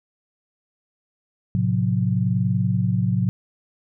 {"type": "chord", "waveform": "sine", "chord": "F# diminished", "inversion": "first", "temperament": "equal with one note detuned", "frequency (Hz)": [110, 130.81, 180.88], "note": ["A2", "C3", "F#3"], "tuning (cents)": [0, 0, -39], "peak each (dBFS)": [-22, -23, -22], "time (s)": [1.55, 3.29], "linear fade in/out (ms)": 0, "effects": []}